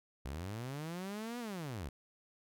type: linear two-way sweep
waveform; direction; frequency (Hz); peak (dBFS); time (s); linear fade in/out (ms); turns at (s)
sawtooth; up then down; 60 to 246.9 to 60; -36; 0.25-1.89; 5; 1.39
effects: none